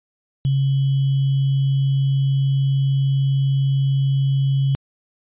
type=tone with sample-and-hold; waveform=sine; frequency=136.6 Hz; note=C#3; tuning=25 cents flat; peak=-15 dBFS; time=0.45-4.75 s; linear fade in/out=0 ms; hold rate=3150 Hz; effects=resampled to 8000 Hz